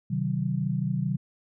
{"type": "chord", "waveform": "sine", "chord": "C diminished", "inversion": "none", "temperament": "equal with one note detuned", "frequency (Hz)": [130.81, 155.56, 188.88], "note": ["C3", "Eb3", "Gb3"], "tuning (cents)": [0, 0, 36], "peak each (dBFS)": [-29, -29, -29], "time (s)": [0.1, 1.17], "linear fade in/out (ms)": 10, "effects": []}